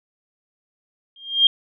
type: tone with exponential growth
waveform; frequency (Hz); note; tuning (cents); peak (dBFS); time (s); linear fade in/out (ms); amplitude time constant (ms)
sine; 3210; G7; +40; -7; 1.16-1.47; 2; 67
effects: none